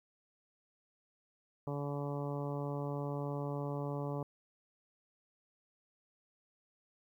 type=harmonic tone; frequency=143.2 Hz; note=D3; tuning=43 cents flat; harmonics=1 / 2 / 3 / 4 / 5 / 6 / 7 / 8; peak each=-38 / -43 / -43 / -44 / -50 / -49 / -50 / -52 dBFS; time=1.67-4.23 s; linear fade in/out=2 ms; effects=12-bit